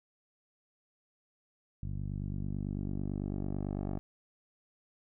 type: tone with low-pass filter sweep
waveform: 10% pulse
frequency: 49 Hz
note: G1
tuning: in tune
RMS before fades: -36 dBFS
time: 1.83-3.99 s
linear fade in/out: 0 ms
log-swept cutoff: 130 to 670 Hz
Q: 1
effects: none